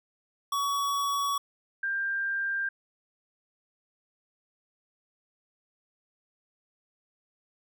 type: tone pair in turn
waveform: square / sine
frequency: 1127 / 1590.2 Hz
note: C#6 / G6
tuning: +28 / +24 cents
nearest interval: tritone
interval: 596 cents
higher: second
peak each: -27 dBFS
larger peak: neither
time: 0.52-1.38 / 1.83-2.69 s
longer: neither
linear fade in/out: 5 ms
effects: none